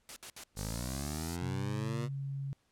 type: noise bursts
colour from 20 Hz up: white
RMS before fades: -45 dBFS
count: 3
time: 0.09-0.436 s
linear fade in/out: 0 ms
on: 72 ms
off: 65 ms
type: linear sweep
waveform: 15% pulse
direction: up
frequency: 48.23 to 120.7 Hz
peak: -30 dBFS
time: 0.55-2.09 s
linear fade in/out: 50 ms
type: high-pass noise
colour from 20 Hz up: white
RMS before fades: -42 dBFS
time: 0.56-1.37 s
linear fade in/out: 20 ms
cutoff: 3900 Hz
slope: 48 dB/octave
type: tone with pitch glide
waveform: sine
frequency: 130 to 137.73 Hz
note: C3 to C#3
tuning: -11 to -11 cents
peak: -35 dBFS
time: 1.42-2.53 s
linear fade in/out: 0 ms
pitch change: +100 cents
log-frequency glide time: 1.7-1.99 s
effects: pink hiss -74 dBFS RMS until 2.71 s + low-pass 10000 Hz 12 dB/octave